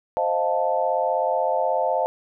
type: chord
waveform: sine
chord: F dominant seventh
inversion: second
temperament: equal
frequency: 523.3 / 622.3 / 698.5 / 880 Hz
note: C5 / Eb5 / F5 / A5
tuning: 0 / 0 / 0 / 0 cents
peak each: -25 dBFS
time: 0.17-2.06 s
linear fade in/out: 0 ms
effects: none